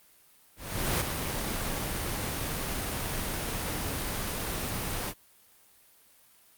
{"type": "noise with ADSR envelope", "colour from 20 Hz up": "pink", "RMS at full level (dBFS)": -26, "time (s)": [0.56, 5.14], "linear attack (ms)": 440, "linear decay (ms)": 20, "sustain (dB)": -6, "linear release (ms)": 57, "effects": ["white hiss -60 dBFS RMS until 6.57 s", "Opus 32 kbps"]}